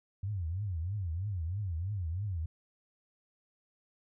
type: tone with vibrato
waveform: sine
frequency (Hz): 91.6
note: F#2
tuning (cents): -17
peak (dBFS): -32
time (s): 0.23-2.46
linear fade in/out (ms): 5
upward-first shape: triangle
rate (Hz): 3.1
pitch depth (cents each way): 290
effects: none

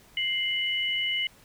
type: tone pair together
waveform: sine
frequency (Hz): 2098 / 2960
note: C7 / F#7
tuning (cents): +4 / 0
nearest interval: tritone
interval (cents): 596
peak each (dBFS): -29 / -27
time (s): 0.17-1.27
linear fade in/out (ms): 2
effects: pink hiss -56 dBFS RMS until 1.44 s

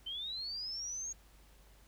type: linear sweep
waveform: sine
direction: up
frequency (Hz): 3045 to 6645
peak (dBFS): -38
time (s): 0.06-1.13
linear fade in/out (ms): 10
effects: added 50 Hz sine -60 dBFS peak until 1.87 s + pink hiss -65 dBFS RMS until 1.87 s

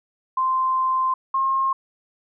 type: tone pair in turn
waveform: sine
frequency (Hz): 1042 / 1070.7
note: C6 / C6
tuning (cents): -7 / +40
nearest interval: unison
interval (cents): 47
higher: second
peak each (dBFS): -18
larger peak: neither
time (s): 0.37-1.14 / 1.34-1.73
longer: first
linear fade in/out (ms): 5
effects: none

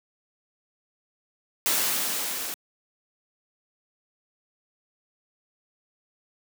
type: noise with level ramp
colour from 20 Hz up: white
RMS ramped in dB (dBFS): -23 to -33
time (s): 1.66-2.54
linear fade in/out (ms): 0
effects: high-pass 200 Hz 12 dB/octave

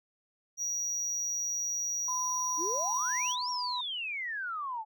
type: tone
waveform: triangle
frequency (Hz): 5770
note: F#8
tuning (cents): -44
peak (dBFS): -29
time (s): 0.57-3.36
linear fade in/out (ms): 50
type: tone with pitch glide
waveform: sine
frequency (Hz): 1012 to 990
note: B5 to B5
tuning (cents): +42 to +4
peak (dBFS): -33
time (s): 2.08-3.81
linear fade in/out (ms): 5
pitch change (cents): -38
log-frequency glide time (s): 3-3.48
type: exponential two-way sweep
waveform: sine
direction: up then down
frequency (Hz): 293.7 to 5700 to 842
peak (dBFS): -33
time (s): 2.57-4.85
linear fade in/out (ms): 50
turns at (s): 3.5
effects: tanh soft clip ceiling -21 dBFS

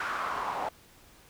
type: noise with band-pass filter sweep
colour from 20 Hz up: pink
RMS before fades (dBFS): -33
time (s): 0-0.69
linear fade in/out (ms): 5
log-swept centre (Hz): 1400 to 820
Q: 3.7
effects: pink hiss -57 dBFS RMS until 1.29 s

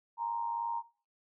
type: tone with amplitude modulation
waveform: sine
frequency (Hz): 932.3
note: A#5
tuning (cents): 0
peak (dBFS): -29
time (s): 0.17-0.83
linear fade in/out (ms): 50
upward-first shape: sine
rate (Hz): 103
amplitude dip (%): 60
effects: noise-tail reverb RT60 0.4 s tail -19 dB re dry

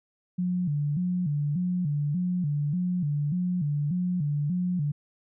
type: tone with vibrato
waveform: sine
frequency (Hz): 162.1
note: E3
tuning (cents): -29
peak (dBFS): -24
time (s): 0.38-4.92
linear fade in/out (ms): 10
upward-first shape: square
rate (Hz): 1.7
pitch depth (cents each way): 180
effects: none

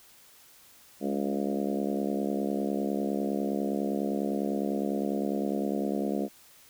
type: harmonic tone with a mistuned harmonic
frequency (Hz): 69.9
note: C#2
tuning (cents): +15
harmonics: 3 / 4 / 5 / 6 / 7 / 8 / 9 / 10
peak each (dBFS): -31 / -33 / -35 / -37 / -38 / -39 / -40 / -41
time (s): 1-6.29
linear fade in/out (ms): 50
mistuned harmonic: 3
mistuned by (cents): -39
effects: white hiss -56 dBFS RMS until 6.69 s

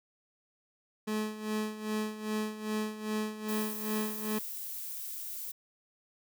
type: tone with tremolo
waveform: 30% pulse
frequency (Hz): 214.7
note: A3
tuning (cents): -42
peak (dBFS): -27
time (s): 1.07-4.39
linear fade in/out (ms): 10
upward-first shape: sine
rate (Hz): 2.5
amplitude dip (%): 75
type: noise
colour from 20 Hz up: violet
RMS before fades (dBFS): -40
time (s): 3.48-5.52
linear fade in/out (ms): 10
effects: none

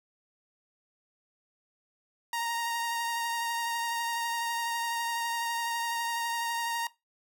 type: tone with vibrato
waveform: sawtooth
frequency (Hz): 932.3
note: A#5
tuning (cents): 0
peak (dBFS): -26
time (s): 2.33-6.87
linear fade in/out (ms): 2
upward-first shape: sine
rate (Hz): 12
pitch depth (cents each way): 15
effects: noise-tail reverb RT60 0.2 s tail -18 dB re dry

